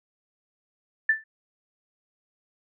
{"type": "tone with exponential decay", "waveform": "sine", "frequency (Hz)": 1765, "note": "A6", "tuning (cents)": 5, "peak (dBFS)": -14, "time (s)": [1.09, 1.24], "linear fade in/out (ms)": 5, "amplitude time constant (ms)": 32, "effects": []}